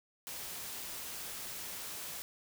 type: noise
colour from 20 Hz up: white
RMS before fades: -43 dBFS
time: 0.27-2.22 s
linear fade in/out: 0 ms
effects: none